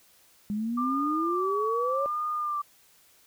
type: exponential sweep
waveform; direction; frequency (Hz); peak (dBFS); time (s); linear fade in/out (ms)
sine; up; 203.2 to 567; -27; 0.5-2.06; 0
type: tone with vibrato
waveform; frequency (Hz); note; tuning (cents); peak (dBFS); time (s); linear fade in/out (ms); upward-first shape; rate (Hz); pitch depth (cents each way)
sine; 1174.7; D6; 0; -27; 0.77-2.62; 10; sine; 0.83; 66
effects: white hiss -60 dBFS RMS until 3.26 s